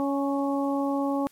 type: harmonic tone with a mistuned harmonic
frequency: 278.8 Hz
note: C#4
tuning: 10 cents sharp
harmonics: 1 / 2 / 3 / 4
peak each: -25 / -30 / -32 / -35 dBFS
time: 0-1.27 s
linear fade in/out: 0 ms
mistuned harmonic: 4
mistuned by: -16 cents
effects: white hiss -59 dBFS RMS until 1.31 s + MP3 64 kbps